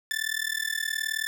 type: tone with amplitude modulation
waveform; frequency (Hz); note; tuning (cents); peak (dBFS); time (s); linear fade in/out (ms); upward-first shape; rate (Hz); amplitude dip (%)
sawtooth; 1760; A6; 0; -20; 0.11-1.27; 0; sine; 39; 95
effects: 9-bit